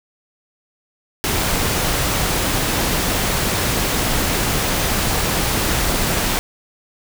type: noise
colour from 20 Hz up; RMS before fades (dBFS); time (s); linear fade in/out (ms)
pink; -19; 1.24-6.39; 0
effects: none